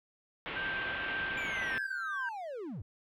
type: low-pass noise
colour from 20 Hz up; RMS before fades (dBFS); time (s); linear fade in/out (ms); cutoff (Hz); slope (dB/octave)
white; -40; 0.46-1.78; 0; 3200; 48
type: tone with tremolo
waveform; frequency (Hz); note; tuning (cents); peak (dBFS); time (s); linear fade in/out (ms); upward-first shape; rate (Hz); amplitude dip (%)
sine; 1568; G6; 0; -33; 0.56-2.29; 2; triangle; 1.9; 35
type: linear sweep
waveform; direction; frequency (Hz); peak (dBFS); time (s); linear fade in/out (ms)
triangle; down; 2393 to 73.3; -36; 1.37-2.82; 5
effects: none